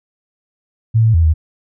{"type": "tone with pitch steps", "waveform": "sine", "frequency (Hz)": [112.7, 111.9, 82.6, 78.9], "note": ["A2", "A2", "E2", "D#2"], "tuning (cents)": [42, 30, 4, 25], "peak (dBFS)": -8, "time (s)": [0.94, 1.34], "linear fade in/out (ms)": 20, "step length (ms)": 100, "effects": []}